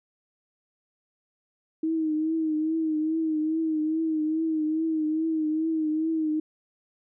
sine tone with vibrato, 315.5 Hz, D#4, 24 cents sharp, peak -23 dBFS, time 1.83-6.4 s, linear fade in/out 5 ms, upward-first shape triangle, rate 2.4 Hz, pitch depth 58 cents each way, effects none

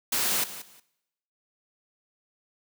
white noise with echo, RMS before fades -26 dBFS, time 0.12-0.44 s, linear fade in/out 5 ms, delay 180 ms, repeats 2, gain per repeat -14 dB, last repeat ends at 0.8 s, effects noise-tail reverb RT60 0.9 s tail -22 dB re dry + high-pass 150 Hz 12 dB/octave

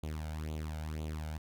sawtooth tone with flanger, 77.5 Hz, D#2, 6 cents flat, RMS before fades -39 dBFS, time 0.03-1.38 s, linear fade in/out 5 ms, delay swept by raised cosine 0.28 to 1.38 ms, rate 2 Hz, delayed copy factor +0.75, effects none

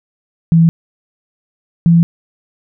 sine tone pair in turn, 165.2 / 168.48 Hz, E3 / E3, +4 / +38 cents, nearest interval unison, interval 34 cents, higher second, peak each -5 dBFS, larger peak neither, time 0.52-0.69 / 1.86-2.03 s, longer neither, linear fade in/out 0 ms, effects none

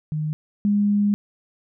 sine tone pair in turn, 153.4 / 204.8 Hz, D#3 / G#3, -24 / -24 cents, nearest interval perfect fourth, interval 500 cents, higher second, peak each -22 / -16 dBFS, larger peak second, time 0.12-0.33 / 0.65-1.14 s, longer second, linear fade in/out 0 ms, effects none

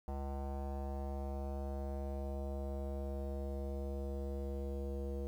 square tone with low-pass filter sweep, 68.9 Hz, C#2, 10 cents flat, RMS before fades -40 dBFS, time 0.08-5.27 s, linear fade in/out 0 ms, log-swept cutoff 780 to 500 Hz, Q 3.4, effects 11-bit

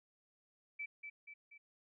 sine tone with echo, 2315 Hz, D7, 25 cents flat, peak -40 dBFS, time 0.79-0.86 s, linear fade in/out 10 ms, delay 240 ms, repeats 3, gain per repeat -5 dB, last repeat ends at 1.58 s, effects none

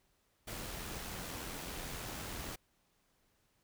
pink noise with amplitude modulation, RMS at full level -42 dBFS, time 0.47-2.56 s, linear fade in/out 10 ms, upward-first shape sine, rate 86.8 Hz, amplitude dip 30%, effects pink hiss -75 dBFS RMS until 3.63 s

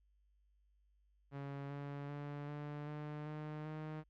sawtooth tone with pitch steps, 140 / 142.36 / 144.77 / 147.22 / 149.7 / 152.23 / 154.8 Hz, C#3 / C#3 / D3 / D3 / D3 / D#3 / D#3, +18 / +46 / -24 / +5 / +33 / -38 / -9 cents, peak -39 dBFS, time 1.31-4.04 s, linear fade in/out 50 ms, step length 390 ms, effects added 50 Hz sine -70 dBFS peak until 4.09 s + low-pass 2000 Hz 12 dB/octave

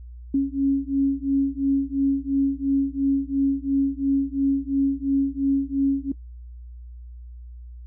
sine beating tone pair, 273.4 / 276.3 Hz, C#4 / C#4, -24 / -6 cents, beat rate 2.9 Hz, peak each -22 dBFS, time 0.34-6.12 s, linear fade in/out 5 ms, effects noise-tail reverb RT60 0.1 s tail -18 dB re dry + added 60 Hz sine -37 dBFS peak until 7.86 s

